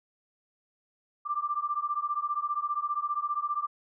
sine beating tone pair, 1174.7 / 1189.7 Hz, D6 / D6, 0 / +22 cents, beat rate 15 Hz, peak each -31 dBFS, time 1.25-3.67 s, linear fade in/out 20 ms, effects none

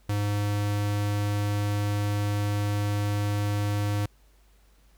square tone, 102.9 Hz, G#2, 16 cents flat, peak -25 dBFS, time 0.09-4.06 s, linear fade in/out 5 ms, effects added 50 Hz sine -57 dBFS peak until 4.97 s + pink hiss -65 dBFS RMS until 4.97 s

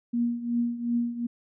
sine tone with tremolo, 237.4 Hz, A#3, 32 cents sharp, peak -21 dBFS, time 0.13-1.27 s, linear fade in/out 10 ms, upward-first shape triangle, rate 2.7 Hz, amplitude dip 80%, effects none

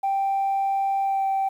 sine tone with pitch glide, 784 to 777.2 Hz, G5 to G5, 0 to -15 cents, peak -19 dBFS, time 0.03-1.49 s, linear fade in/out 10 ms, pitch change -15 cents, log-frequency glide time 1.05-1.26 s, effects tanh soft clip ceiling -18 dBFS + 9-bit

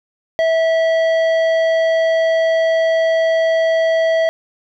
triangle tone with tanh clipping, 652 Hz, E5, 19 cents flat, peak -14 dBFS, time 0.39-4.29 s, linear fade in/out 0 ms, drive 15 dB, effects none

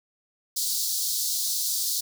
pink high-pass noise, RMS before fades -27 dBFS, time 0.56-2.01 s, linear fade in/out 10 ms, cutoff 4000 Hz, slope 48 dB/octave, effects none

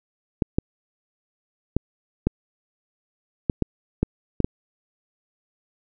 clicks, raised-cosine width 3 ms, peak -6 dBFS, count 9, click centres 0.422 / 0.585 / 1.766 / 2.27 / 3.498 / 3.623 / 4.03 / 4.403 / 4.445 s, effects none

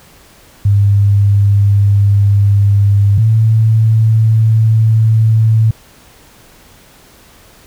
sine tone pair in turn, 100.9 / 110.95 Hz, G#2 / A2, -49 / +15 cents, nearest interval major second, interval 164 cents, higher second, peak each -6 dBFS, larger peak neither, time 0.65-3.18 / 3.18-5.71 s, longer neither, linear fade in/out 5 ms, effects pink hiss -43 dBFS RMS until 7.66 s

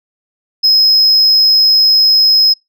sine tone, 5120 Hz, D#8, 49 cents sharp, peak -3 dBFS, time 0.63-2.54 s, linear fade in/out 20 ms, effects noise-tail reverb RT60 0.2 s tail -26 dB re dry + tanh soft clip ceiling -5 dBFS

